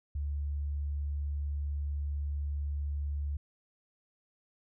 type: tone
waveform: sine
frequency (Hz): 72.2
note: D2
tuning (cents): -29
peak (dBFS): -31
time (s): 0.15-3.37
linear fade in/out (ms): 5
effects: none